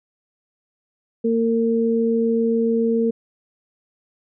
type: tone pair together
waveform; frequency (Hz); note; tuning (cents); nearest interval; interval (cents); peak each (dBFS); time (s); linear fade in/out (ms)
sine; 229.5 / 456.8; A#3 / A#4; -27 / -35; octave; 1192; -19; 1.24-3.11; 10
effects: none